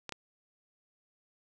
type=clicks; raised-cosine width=0.2 ms; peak=-21 dBFS; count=2; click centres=0.093 / 0.123 s; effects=none